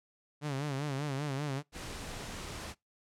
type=tone with vibrato; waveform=sawtooth; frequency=141.5 Hz; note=C#3; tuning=36 cents sharp; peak=-29 dBFS; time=0.41-1.63 s; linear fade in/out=50 ms; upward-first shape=sine; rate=5.1 Hz; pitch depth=110 cents each way
type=noise; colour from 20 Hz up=pink; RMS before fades=-42 dBFS; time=1.72-2.75 s; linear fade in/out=50 ms
effects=noise-tail reverb RT60 0.2 s tail -25 dB re dry + low-pass 9000 Hz 12 dB/octave